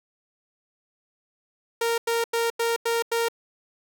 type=tone bursts; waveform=sawtooth; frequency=463.6 Hz; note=A#4; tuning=10 cents flat; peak=-18 dBFS; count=6; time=1.81-3.285 s; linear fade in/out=5 ms; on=170 ms; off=91 ms; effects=none